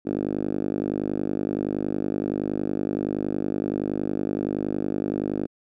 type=tone with band-pass filter; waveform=5% pulse; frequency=50.7 Hz; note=G#1; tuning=41 cents flat; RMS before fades=-27 dBFS; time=0.05-5.47 s; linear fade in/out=20 ms; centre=290 Hz; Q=2.2; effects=none